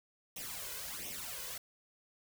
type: noise with flanger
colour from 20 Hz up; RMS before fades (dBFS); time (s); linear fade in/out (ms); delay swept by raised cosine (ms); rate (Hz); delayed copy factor
white; -43; 0.36-1.58; 5; 0.33 to 2.03; 1.4; +0.75
effects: none